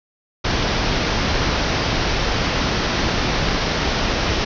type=low-pass noise; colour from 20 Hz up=pink; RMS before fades=-20 dBFS; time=0.44-4.45 s; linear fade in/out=10 ms; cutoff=5900 Hz; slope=96 dB/octave; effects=none